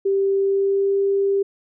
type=tone with pitch glide; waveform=sine; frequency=392 to 395.4 Hz; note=G4 to G4; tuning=0 to +15 cents; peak=-16 dBFS; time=0.05-1.43 s; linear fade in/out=10 ms; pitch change=+15 cents; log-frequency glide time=0.37-0.97 s; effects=none